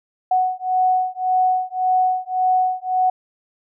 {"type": "beating tone pair", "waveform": "sine", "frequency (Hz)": [740, 741.8], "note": ["F#5", "F#5"], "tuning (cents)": [0, 4], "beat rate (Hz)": 1.8, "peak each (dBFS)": -19, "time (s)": [0.31, 3.1], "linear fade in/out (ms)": 5, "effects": []}